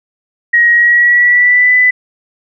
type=tone with pitch glide; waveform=sine; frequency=1891 to 1996.5 Hz; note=A#6 to B6; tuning=+24 to +18 cents; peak=-5 dBFS; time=0.53-1.91 s; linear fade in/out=10 ms; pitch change=+94 cents; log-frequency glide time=0.73-1.74 s; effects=none